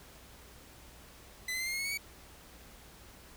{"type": "tone with pitch steps", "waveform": "sawtooth", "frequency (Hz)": [2013, 2047, 2082, 2117, 2153, 2189, 2226, 2263], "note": ["B6", "C7", "C7", "C7", "C7", "C#7", "C#7", "C#7"], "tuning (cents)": [33, -38, -9, 20, 49, -22, 7, 35], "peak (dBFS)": -30, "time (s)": [1.48, 1.976], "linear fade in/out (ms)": 5, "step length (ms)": 62, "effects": ["added 60 Hz sine -60 dBFS peak until 3.36 s", "pink hiss -55 dBFS RMS until 3.36 s"]}